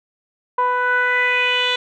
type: tone with low-pass filter sweep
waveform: 10% pulse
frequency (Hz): 496.1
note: B4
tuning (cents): +8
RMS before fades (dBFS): -18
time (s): 0.58-1.76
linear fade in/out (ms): 5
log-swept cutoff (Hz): 1000 to 3700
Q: 4
effects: none